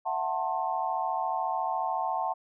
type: chord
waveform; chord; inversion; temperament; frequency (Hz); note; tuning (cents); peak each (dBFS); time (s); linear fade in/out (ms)
sine; F# half-diminished seventh; third; just; 666 / 740 / 888 / 1065.6; E5 / F#5 / A5 / C6; +18 / 0 / +16 / +31; -36 / -31 / -31 / -35; 0.05-2.34; 20
effects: none